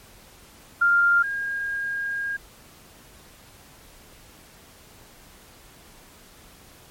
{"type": "tone pair in turn", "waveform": "sine", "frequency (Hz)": [1396.9, 1622], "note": ["F6", "G#6"], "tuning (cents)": [0, -41], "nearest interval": "minor third", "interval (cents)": 259, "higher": "second", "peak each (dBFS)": [-15, -25], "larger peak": "first", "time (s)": [[0.81, 1.23], [1.23, 2.37]], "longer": "second", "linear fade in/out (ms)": 10, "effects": ["pink hiss -50 dBFS RMS until 6.9 s", "MP3 64 kbps"]}